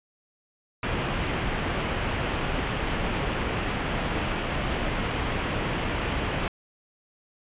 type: low-pass noise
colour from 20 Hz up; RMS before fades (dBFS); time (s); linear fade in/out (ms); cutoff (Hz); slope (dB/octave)
pink; -28; 0.83-6.48; 2; 3300; 48
effects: resampled to 8000 Hz